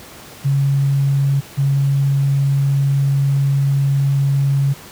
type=tone pair in turn; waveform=sine; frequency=138.59 / 138.59 Hz; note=C#3 / C#3; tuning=0 / 0 cents; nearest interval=unison; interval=0 cents; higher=neither; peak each=-12 dBFS; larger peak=neither; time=0.44-1.41 / 1.57-4.74 s; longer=second; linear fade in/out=20 ms; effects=pink hiss -38 dBFS RMS until 4.91 s + high-pass 80 Hz 12 dB/octave